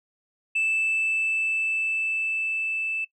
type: tone with level ramp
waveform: sine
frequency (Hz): 2637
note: E7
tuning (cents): 0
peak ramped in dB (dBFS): -19 to -25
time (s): 0.55-3.05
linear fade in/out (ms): 10
effects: noise-tail reverb RT60 0.1 s tail -19 dB re dry + tanh soft clip ceiling -19 dBFS